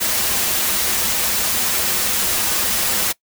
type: noise with comb filter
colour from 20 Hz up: white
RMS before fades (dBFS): -19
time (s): 0-3.13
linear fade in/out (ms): 20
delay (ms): 7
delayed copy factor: -0.55
effects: noise-tail reverb RT60 0.1 s tail -22 dB re dry